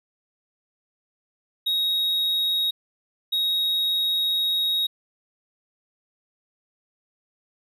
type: tone bursts at uneven times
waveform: triangle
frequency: 3777 Hz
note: A#7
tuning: 22 cents sharp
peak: -19 dBFS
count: 2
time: 1.66-2.71 / 3.32-4.87 s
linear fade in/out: 10 ms
effects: none